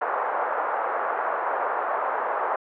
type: band-pass noise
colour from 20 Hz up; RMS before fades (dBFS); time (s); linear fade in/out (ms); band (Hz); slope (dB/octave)
white; -26; 0.01-2.56; 5; 510 to 1300; 24
effects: low-pass 2000 Hz 12 dB/octave